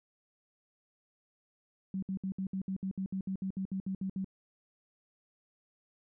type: tone bursts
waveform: sine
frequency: 190.9 Hz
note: G3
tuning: 46 cents flat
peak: -32 dBFS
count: 16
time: 1.94-4.245 s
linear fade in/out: 2 ms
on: 85 ms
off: 63 ms
effects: none